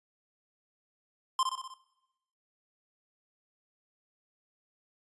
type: tone with echo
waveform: square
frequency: 1046.5 Hz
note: C6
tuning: in tune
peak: -25 dBFS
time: 1.39-1.43 s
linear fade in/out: 2 ms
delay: 62 ms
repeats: 5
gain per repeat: -4 dB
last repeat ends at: 1.74 s
effects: noise-tail reverb RT60 0.9 s tail -18 dB re dry + resampled to 24000 Hz